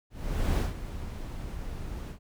brown noise with ADSR envelope, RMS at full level -24 dBFS, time 0.1-2.19 s, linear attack 470 ms, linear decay 160 ms, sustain -13 dB, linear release 86 ms, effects none

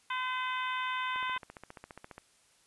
harmonic tone, 510 Hz, C5, 44 cents flat, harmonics 2 / 3 / 4 / 5 / 6 / 7, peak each -34 / -38 / -40 / -42 / -44 / -45 dBFS, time 0.1-1.38 s, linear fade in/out 5 ms
click train, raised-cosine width 0.5 ms, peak -30 dBFS, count 16, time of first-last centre 1.16-2.18 s, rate 14.7 Hz
effects white hiss -66 dBFS RMS until 2.66 s + resampled to 24000 Hz

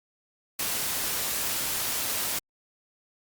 white noise, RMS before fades -29 dBFS, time 0.59-2.39 s, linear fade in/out 5 ms, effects Opus 48 kbps

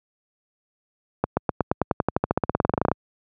accelerating click train, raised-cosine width 1 ms, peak -5 dBFS, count 25, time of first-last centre 1.24-2.916 s, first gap 130 ms, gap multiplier 0.94, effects high-pass 80 Hz 12 dB/octave

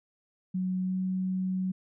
sine tone with pitch glide, 185 to 186.5 Hz, F#3 to F#3, 0 to +14 cents, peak -27 dBFS, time 0.54-1.72 s, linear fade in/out 10 ms, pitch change +14 cents, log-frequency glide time 0.83-0.95 s, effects none

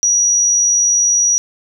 sine tone, 5800 Hz, F#8, 35 cents flat, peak -10 dBFS, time 0.03-1.38 s, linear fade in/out 0 ms, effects none

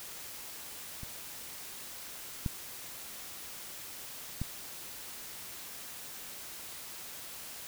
clicks, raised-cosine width 5 ms, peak -30 / -19 / -21 dBFS, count 3, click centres 1.033 / 2.462 / 4.416 s, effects white hiss -45 dBFS RMS until 7.67 s

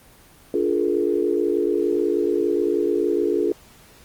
sine chord, Bb dominant seventh, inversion first, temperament just, 291.4 / 349.6 / 419.5 / 466.2 Hz, D4 / F4 / Ab4 / Bb4, -13 / +2 / +17 / 0 cents, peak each -26 / -22 / -22 / -27 dBFS, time 0.54-3.52 s, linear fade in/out 2 ms, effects pink hiss -50 dBFS RMS until 4.04 s + Opus 24 kbps

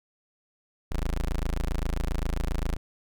25% pulse tone, 27.5 Hz, A0, in tune, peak -22 dBFS, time 0.91-2.77 s, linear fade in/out 10 ms, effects none

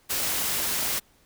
white noise, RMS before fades -27 dBFS, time 0.09-1 s, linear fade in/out 20 ms, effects pink hiss -61 dBFS RMS until 1.25 s

